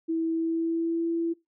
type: tone with pitch glide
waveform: sine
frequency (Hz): 326.6 to 334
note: E4 to E4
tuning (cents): -16 to +23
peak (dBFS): -24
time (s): 0.08-1.34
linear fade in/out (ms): 20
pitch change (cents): +39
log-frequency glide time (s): 0.32-1.07
effects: noise-tail reverb RT60 0.2 s tail -21 dB re dry